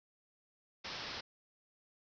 white low-pass noise, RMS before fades -44 dBFS, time 0.84-1.21 s, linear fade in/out 10 ms, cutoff 5500 Hz, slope 96 dB/octave, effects none

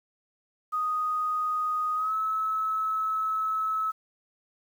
sine tone with pitch glide, 1244.5 to 1296.6 Hz, D#6 to E6, 0 to -29 cents, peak -25 dBFS, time 0.72-3.92 s, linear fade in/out 20 ms, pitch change +71 cents, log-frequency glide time 1.95-2.13 s, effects 9-bit

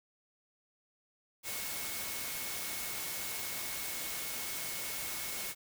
sine tone in noise, 2191 Hz, C#7, 21 cents flat, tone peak -48 dBFS, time 1.43-5.55 s, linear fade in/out 50 ms, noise white, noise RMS -39 dBFS, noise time 1.43-5.55 s, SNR -12 dB, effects none

